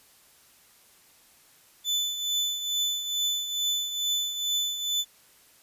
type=tone with tremolo; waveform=35% pulse; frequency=3500 Hz; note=A7; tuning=10 cents flat; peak=-21 dBFS; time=1.84-5.05 s; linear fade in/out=50 ms; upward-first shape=triangle; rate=2.3 Hz; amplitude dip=65%; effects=white hiss -58 dBFS RMS until 5.62 s + resampled to 32000 Hz